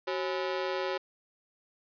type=ring-modulated tone; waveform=sawtooth; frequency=459.9 Hz; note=A#4; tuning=23 cents flat; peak=-23 dBFS; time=0.07-0.98 s; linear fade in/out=10 ms; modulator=83 Hz; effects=resampled to 11025 Hz + 9-bit